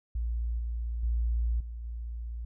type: tone with level steps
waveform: sine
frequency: 57.9 Hz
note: A#1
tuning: 11 cents flat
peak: -28 / -30 / -25 / -36 / -34 dBFS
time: 0.15-2.45 s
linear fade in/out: 5 ms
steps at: 0.59 / 1.03 / 1.6 / 1.84 s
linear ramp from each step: 5 ms
effects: none